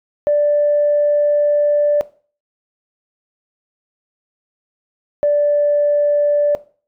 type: tone pair in turn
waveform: sine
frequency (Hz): 587.3 / 584.9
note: D5 / D5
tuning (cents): 0 / -7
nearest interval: unison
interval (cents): 7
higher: first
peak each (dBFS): -10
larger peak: neither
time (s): 0.27-2.01 / 5.23-6.55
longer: first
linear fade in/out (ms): 0
effects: noise-tail reverb RT60 0.4 s tail -18 dB re dry + tanh soft clip ceiling -6 dBFS